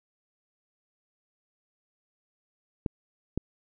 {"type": "clicks", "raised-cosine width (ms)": 3, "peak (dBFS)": [-15, -15], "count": 2, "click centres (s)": [2.862, 3.376], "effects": []}